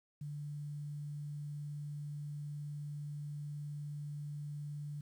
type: tone with quantisation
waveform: sine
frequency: 146.83 Hz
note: D3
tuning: in tune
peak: -40 dBFS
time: 0.21-5.01 s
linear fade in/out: 5 ms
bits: 11
effects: none